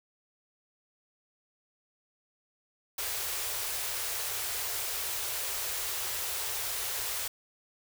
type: band-stop noise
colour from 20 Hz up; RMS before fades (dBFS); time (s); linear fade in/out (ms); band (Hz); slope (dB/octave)
white; -34; 2.98-7.28; 5; 120 to 360; 96
effects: none